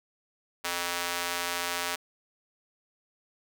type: tone with high-pass filter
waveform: square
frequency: 87.31 Hz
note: F2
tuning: in tune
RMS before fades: -32 dBFS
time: 0.64-1.96 s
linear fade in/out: 10 ms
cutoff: 990 Hz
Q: 0.55
effects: none